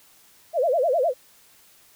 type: tone with vibrato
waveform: sine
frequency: 585 Hz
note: D5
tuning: 7 cents flat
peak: -18 dBFS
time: 0.53-1.14 s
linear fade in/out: 50 ms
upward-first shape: sine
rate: 9.8 Hz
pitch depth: 300 cents each way
effects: white hiss -55 dBFS RMS until 1.95 s